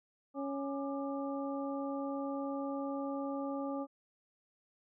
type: harmonic tone with a mistuned harmonic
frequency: 277.2 Hz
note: C#4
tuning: in tune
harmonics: 1 / 2 / 3 / 4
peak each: -37 / -40 / -45 / -46 dBFS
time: 0.34-3.87 s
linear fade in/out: 50 ms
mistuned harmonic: 4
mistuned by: +120 cents
effects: none